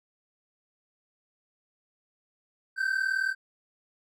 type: tone pair together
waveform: triangle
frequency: 1528.7 / 1568 Hz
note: G6 / G6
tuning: -44 / 0 cents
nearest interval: unison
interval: 44 cents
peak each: -27 / -26 dBFS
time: 2.76-3.35 s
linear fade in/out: 50 ms
effects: none